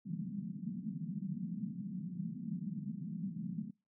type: band-pass noise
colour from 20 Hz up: white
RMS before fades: -41 dBFS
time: 0.05-3.71 s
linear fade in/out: 10 ms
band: 160 to 210 Hz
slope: 48 dB/octave
effects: noise-tail reverb RT60 0.3 s tail -23 dB re dry